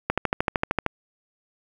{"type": "click train", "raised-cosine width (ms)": 0.5, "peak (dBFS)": -6, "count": 11, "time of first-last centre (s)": [0.1, 0.863], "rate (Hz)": 13.1, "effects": ["7-bit"]}